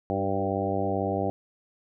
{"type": "harmonic tone with a mistuned harmonic", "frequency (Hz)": 98, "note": "G2", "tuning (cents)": 0, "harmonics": [1, 2, 3, 4, 5, 6, 7, 8], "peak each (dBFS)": [-33, -33, -33, -33, -33, -33, -33, -33], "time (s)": [0.1, 1.3], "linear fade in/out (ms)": 0, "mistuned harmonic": 4, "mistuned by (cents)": -20, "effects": []}